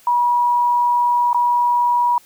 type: tone with dropouts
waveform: sine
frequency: 966 Hz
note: B5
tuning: 39 cents flat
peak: -13 dBFS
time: 0.07-2.18 s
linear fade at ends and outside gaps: 2 ms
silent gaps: 1.331-1.345 s
effects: white hiss -50 dBFS RMS until 2.25 s